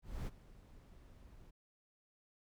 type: noise with ADSR envelope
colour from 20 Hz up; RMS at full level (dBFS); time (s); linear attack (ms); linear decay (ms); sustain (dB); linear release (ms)
brown; -40; 0.02-1.51; 250; 29; -18; 13
effects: none